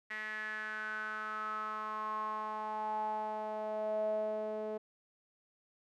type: tone with band-pass filter sweep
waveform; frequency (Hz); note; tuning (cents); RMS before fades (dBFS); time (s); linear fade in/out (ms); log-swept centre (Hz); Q
sawtooth; 215; A3; -40; -38; 0.1-4.78; 10; 1900 to 530; 8.1
effects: none